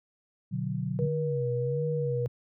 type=chord; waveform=sine; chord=B minor; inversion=none; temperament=just; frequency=123.47 / 148.16 / 185.21 Hz; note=B2 / D3 / F#3; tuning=0 / +16 / +2 cents; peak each=-33 dBFS; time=0.51-1.08 s; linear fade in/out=20 ms
type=tone; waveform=sine; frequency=480 Hz; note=B4; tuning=49 cents flat; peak=-29 dBFS; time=0.99-2.26 s; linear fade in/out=0 ms
type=tone with vibrato; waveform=sine; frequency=138 Hz; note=C#3; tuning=7 cents flat; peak=-29 dBFS; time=1-2.28 s; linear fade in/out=10 ms; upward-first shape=sine; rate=1.4 Hz; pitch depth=170 cents each way
effects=none